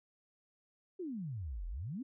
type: exponential two-way sweep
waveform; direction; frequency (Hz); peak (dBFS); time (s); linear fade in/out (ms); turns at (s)
sine; down then up; 391.7 to 39.31 to 287.3; -38; 0.99-2.03; 10; 1.67
effects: none